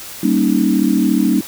sine chord, Eb dominant seventh, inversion first, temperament equal, 196 / 233.1 / 277.2 / 311.1 Hz, G3 / Bb3 / Db4 / Eb4, 0 / 0 / 0 / 0 cents, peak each -17 dBFS, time 0.23-1.41 s, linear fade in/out 5 ms, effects white hiss -32 dBFS RMS until 1.47 s

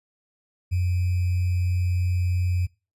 sine tone with sample-and-hold, 89.7 Hz, F2, 47 cents sharp, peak -20 dBFS, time 0.71-2.67 s, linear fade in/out 20 ms, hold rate 2450 Hz, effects noise-tail reverb RT60 0.3 s tail -23 dB re dry + resampled to 32000 Hz

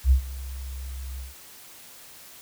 sine tone with ADSR envelope, 65.5 Hz, C2, 2 cents sharp, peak -12 dBFS, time 0.04-1.35 s, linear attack 70 ms, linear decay 97 ms, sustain -20 dB, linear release 150 ms, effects white hiss -47 dBFS RMS until 2.41 s

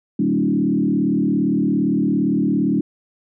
sine tone with frequency modulation, 245.8 Hz, B3, 8 cents flat, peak -15 dBFS, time 0.19-2.81 s, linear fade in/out 5 ms, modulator 37.5 Hz, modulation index 2, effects none

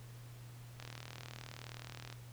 click train, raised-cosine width 0.2 ms, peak -29 dBFS, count 53, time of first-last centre 0.8-2.127 s, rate 39.2 Hz, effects added 120 Hz sine -50 dBFS peak until 2.32 s + pink hiss -60 dBFS RMS until 2.32 s

